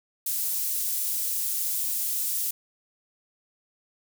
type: high-pass noise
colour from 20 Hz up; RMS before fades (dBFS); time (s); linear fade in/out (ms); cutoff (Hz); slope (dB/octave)
pink; -28; 0.26-2.51; 5; 11000; 12
effects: none